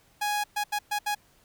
sawtooth tone bursts at uneven times, 830.6 Hz, G#5, in tune, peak -22 dBFS, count 5, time 0.21-0.44 / 0.56-0.64 / 0.72-0.79 / 0.91-0.99 / 1.06-1.15 s, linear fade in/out 10 ms, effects pink hiss -62 dBFS RMS until 1.44 s

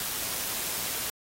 white noise with amplitude modulation, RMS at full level -31 dBFS, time 0-1.1 s, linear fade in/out 2 ms, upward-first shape sine, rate 108 Hz, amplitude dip 25%, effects AAC 48 kbps

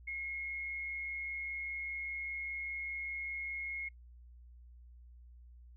sine tone with amplitude modulation, 2162 Hz, C#7, 44 cents flat, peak -36 dBFS, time 0.07-3.89 s, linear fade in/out 10 ms, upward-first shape sine, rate 145 Hz, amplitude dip 30%, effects noise-tail reverb RT60 0.1 s tail -24 dB re dry + added 60 Hz sine -53 dBFS peak until 5.76 s

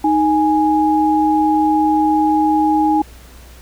sine tone pair together, 310.9 / 830 Hz, D#4 / G#5, -1 / -1 cents, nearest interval octave + perfect fourth, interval 1700 cents, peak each -14 dBFS, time 0.04-3.02 s, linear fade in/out 5 ms, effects added 60 Hz sine -39 dBFS peak until 3.61 s + pink hiss -44 dBFS RMS until 3.61 s

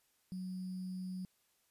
sine tone with sample-and-hold, 185 Hz, F#3, in tune, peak -39 dBFS, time 0.32-1.25 s, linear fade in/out 0 ms, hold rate 4900 Hz, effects white hiss -75 dBFS RMS until 1.7 s + resampled to 32000 Hz

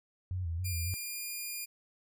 sine tone with vibrato, 87.31 Hz, F2, in tune, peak -32 dBFS, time 0.31-0.94 s, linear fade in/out 0 ms, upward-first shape square, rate 3.6 Hz, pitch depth 85 cents each way
5% pulse tone with pitch glide, 2400 to 2418 Hz, D7 to D7, +37 to +50 cents, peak -28 dBFS, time 0.64-1.66 s, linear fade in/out 20 ms, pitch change +13 cents, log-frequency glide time 0.89-1.24 s
effects none

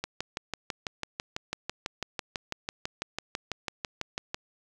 click train, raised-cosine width 0.2 ms, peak -14 dBFS, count 27, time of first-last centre 0.04-4.345 s, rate 6.04 Hz, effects none

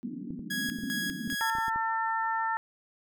white band-pass noise, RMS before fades -37 dBFS, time 0.03-1.35 s, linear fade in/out 0 ms, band 180 to 270 Hz, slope 48 dB/octave
clicks, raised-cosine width 3 ms, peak -31 dBFS, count 12, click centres 0.306 / 0.393 / 0.689 / 0.787 / 0.836 / 1.097 / 1.277 / 1.327 / 1.552 / 1.585 / 1.682 / 1.76 s
sawtooth tone with tremolo, 1661.2 Hz, G#6, in tune, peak -27 dBFS, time 0.5-1.7 s, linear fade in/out 10 ms, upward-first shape square, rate 2.5 Hz, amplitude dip 70%
harmonic tone, 449 Hz, A4, 35 cents sharp, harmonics 2 / 3 / 4, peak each -29 / -33 / -34 dBFS, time 1.41-2.57 s, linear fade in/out 0 ms
effects none

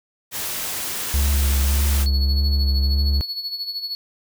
white noise, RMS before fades -27 dBFS, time 0.31-2.07 s, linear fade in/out 50 ms
triangle tone with vibrato, 69.3 Hz, C#2, in tune, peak -14 dBFS, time 1.14-3.21 s, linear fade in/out 0 ms, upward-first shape triangle, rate 1.7 Hz, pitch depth 37 cents each way
triangle tone with tremolo, 4399 Hz, C#8, 14 cents flat, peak -22 dBFS, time 2.06-3.95 s, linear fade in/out 0 ms, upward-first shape sine, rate 13 Hz, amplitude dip 65%
effects none

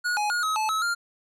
square tone with pitch steps, 1451 / 836 / 1436 / 1275 / 867 / 1292 / 1399 Hz, F#6 / G#5 / F6 / D#6 / A5 / E6 / F6, -34 / +11 / +48 / +42 / -26 / -35 / +3 cents, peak -24 dBFS, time 0.04-0.95 s, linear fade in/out 20 ms, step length 130 ms, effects low-pass 10000 Hz 12 dB/octave

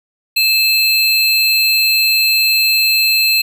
square tone pair together, 2623 / 4160 Hz, E7 / C8, -9 / -11 cents, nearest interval minor sixth, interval 798 cents, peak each -14 dBFS, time 0.36-3.42 s, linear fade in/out 10 ms, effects none

